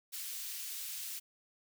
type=high-pass noise; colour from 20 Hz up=white; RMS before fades=-42 dBFS; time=0.12-1.2 s; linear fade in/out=20 ms; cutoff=2600 Hz; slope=12 dB/octave; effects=none